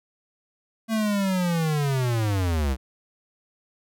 square linear sweep, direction down, 226.2 to 62.1 Hz, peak -22 dBFS, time 0.88-2.77 s, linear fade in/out 50 ms, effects none

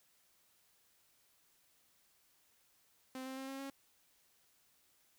sawtooth tone with pitch steps, 260 / 263.3 / 266.7 / 270.1 / 273.6 Hz, C4 / C4 / C4 / C#4 / C#4, -11 / +11 / +33 / -45 / -23 cents, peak -39 dBFS, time 3.15-3.7 s, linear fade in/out 2 ms, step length 110 ms, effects white hiss -72 dBFS RMS until 5.18 s

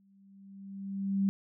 sine tone with exponential growth, 196 Hz, G3, in tune, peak -23 dBFS, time 0-1.29 s, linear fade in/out 0 ms, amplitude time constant 280 ms, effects none

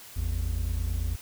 triangle tone pair together, 53.32 / 82.41 Hz, G#1 / E2, +46 / 0 cents, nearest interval minor sixth, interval 754 cents, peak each -27 dBFS, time 0.16-1.16 s, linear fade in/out 10 ms, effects white hiss -47 dBFS RMS until 1.21 s

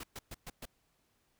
pink noise bursts, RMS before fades -44 dBFS, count 5, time 0-0.655 s, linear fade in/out 5 ms, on 35 ms, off 120 ms, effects pink hiss -75 dBFS RMS until 1.39 s

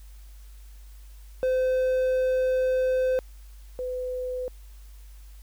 triangle / sine tone pair in turn, 514 / 504.3 Hz, C5 / B4, -31 / +36 cents, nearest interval unison, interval 33 cents, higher first, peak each -19 / -28 dBFS, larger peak first, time 1.43-3.19 / 3.79-4.48 s, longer first, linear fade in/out 0 ms, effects added 50 Hz sine -43 dBFS peak until 5.42 s + white hiss -59 dBFS RMS until 5.42 s

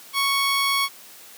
15% pulse tone, 1108.7 Hz, C#6, in tune, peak -13 dBFS, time 0.13-0.89 s, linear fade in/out 50 ms, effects white hiss -45 dBFS RMS until 1.37 s + high-pass 200 Hz 12 dB/octave

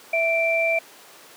sine tone pair together, 659.2 / 2349 Hz, E5 / D7, 0 / 0 cents, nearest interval octave + minor seventh, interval 2200 cents, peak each -21 dBFS, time 0.13-0.79 s, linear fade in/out 5 ms, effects pink hiss -46 dBFS RMS until 1.36 s + high-pass 400 Hz 12 dB/octave

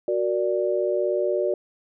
sine chord, Gb augmented, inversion none, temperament equal, 370 / 466.2 / 587.3 Hz, Gb4 / Bb4 / D5, 0 / 0 / 0 cents, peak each -24 / -28 / -24 dBFS, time 0.08-1.54 s, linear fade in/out 2 ms, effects none

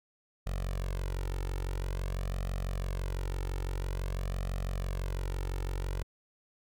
sawtooth tone with flanger, 45.98 Hz, F#1, 10 cents flat, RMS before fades -34 dBFS, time 0.46-6.03 s, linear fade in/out 10 ms, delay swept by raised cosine 1.6 to 2.24 ms, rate 0.49 Hz, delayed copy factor +1, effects none

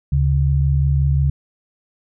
sine tone pair together, 73.42 / 139.04 Hz, D2 / C#3, 0 / +6 cents, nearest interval major seventh, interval 1106 cents, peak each -16 dBFS, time 0.12-1.3 s, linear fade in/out 5 ms, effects none

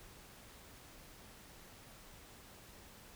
silence, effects pink hiss -57 dBFS RMS until 3.15 s

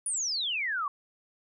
sine exponential sweep, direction down, 9956 to 1100 Hz, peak -28 dBFS, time 0.06-0.88 s, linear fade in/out 2 ms, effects none

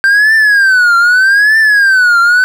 triangle tone with vibrato, 1568 Hz, G6, in tune, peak -3 dBFS, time 0.04-2.44 s, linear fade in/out 0 ms, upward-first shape triangle, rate 0.81 Hz, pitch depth 230 cents each way, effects none

